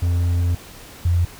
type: tone pair in turn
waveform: triangle / sine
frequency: 87.1 / 86.75 Hz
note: F2 / F2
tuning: -4 / -11 cents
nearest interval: unison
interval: 7 cents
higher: first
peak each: -14 dBFS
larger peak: neither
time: 0.02-0.55 / 1.05-1.25 s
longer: first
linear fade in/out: 5 ms
effects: pink hiss -41 dBFS RMS until 1.39 s

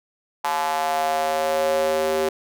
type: tone with high-pass filter sweep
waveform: square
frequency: 78.3 Hz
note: D#2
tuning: 11 cents sharp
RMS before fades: -22 dBFS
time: 0.44-2.29 s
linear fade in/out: 5 ms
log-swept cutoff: 880 to 440 Hz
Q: 4.8
effects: none

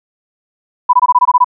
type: tone bursts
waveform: sine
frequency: 991 Hz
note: B5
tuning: 6 cents sharp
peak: -4 dBFS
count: 9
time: 0.89-1.445 s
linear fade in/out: 10 ms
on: 43 ms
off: 21 ms
effects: none

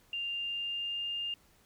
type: tone with pitch glide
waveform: sine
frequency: 2794 to 2810 Hz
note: F7 to F7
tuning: 0 to +10 cents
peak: -33 dBFS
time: 0.13-1.34 s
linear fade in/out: 2 ms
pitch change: +10 cents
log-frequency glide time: 0.28-1.1 s
effects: pink hiss -65 dBFS RMS until 1.65 s

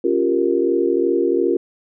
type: chord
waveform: sine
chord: G half-diminished seventh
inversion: second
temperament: equal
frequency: 277.2 / 349.2 / 392 / 466.2 Hz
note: Db4 / F4 / G4 / Bb4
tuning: 0 / 0 / 0 / 0 cents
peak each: -23 / -18 / -21 / -21 dBFS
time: 0.04-1.57 s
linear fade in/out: 5 ms
effects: none

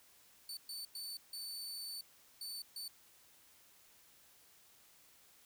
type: tone bursts at uneven times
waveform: sawtooth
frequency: 4515 Hz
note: C#8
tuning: 31 cents sharp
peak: -40 dBFS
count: 6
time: 0.49-0.57 / 0.69-0.85 / 0.95-1.17 / 1.33-2.01 / 2.41-2.62 / 2.76-2.88 s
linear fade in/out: 2 ms
effects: white hiss -65 dBFS RMS until 5.45 s

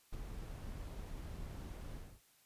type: noise with ADSR envelope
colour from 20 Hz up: brown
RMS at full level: -41 dBFS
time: 0.12-2.21 s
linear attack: 17 ms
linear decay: 18 ms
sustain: -5 dB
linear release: 280 ms
effects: white hiss -69 dBFS RMS until 2.45 s + resampled to 32000 Hz

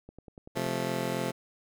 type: click train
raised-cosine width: 2 ms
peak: -33 dBFS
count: 7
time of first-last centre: 0.09-0.667 s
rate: 10.4 Hz
type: chord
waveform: 15% pulse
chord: F major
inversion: second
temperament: just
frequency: 130.96 / 174.61 / 218.3 Hz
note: C3 / F3 / A3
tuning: +2 / 0 / -13 cents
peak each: -28 dBFS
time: 0.55-1.32 s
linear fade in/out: 20 ms
effects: none

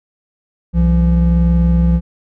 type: tone pair together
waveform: triangle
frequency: 63.8 / 170.33 Hz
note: C2 / F3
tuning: -43 / -43 cents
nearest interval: octave + perfect fourth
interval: 1700 cents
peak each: -10 dBFS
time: 0.73-2.01 s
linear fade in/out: 50 ms
effects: none

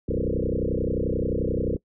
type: tone with frequency modulation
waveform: sine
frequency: 261.6 Hz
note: C4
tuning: in tune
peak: -22 dBFS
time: 0.08-1.77 s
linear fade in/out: 10 ms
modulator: 31.4 Hz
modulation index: 7.8
effects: noise-tail reverb RT60 0.1 s tail -22 dB re dry

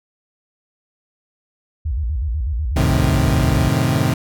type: tone with vibrato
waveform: sine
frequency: 66.4 Hz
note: C2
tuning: 26 cents sharp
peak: -18 dBFS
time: 1.85-3.69 s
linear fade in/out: 10 ms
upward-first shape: square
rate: 8.1 Hz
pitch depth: 260 cents each way
type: chord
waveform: 30% pulse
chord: F# diminished seventh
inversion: none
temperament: equal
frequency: 92.5 / 110 / 130.81 / 155.56 Hz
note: F#2 / A2 / C3 / Eb3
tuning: 0 / 0 / 0 / 0 cents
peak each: -21 / -19 / -16 / -18 dBFS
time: 2.76-4.14 s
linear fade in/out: 5 ms
effects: none

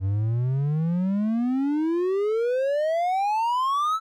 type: exponential sweep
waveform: triangle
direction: up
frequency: 93.4 to 1333 Hz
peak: -19 dBFS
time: 0-4 s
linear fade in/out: 50 ms
effects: none

